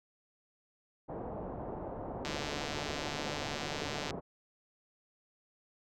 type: low-pass noise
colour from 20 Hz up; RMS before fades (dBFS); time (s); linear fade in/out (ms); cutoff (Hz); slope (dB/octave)
white; -41; 1.08-4.21; 20; 780; 24
type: click train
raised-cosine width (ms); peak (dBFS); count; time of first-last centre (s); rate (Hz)
0.2; -21; 274; 2.25-4.107; 147
effects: none